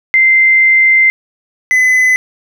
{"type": "tone pair in turn", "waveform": ["sine", "triangle"], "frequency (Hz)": [2082, 2019], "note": ["C7", "B6"], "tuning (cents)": [-9, 38], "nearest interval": "minor second", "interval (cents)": 53, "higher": "first", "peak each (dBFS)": -5, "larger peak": "neither", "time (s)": [[0.14, 1.1], [1.71, 2.16]], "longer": "first", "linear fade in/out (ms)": 0, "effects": []}